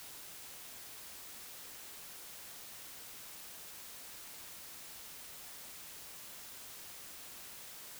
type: silence
effects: white hiss -50 dBFS RMS until 7.99 s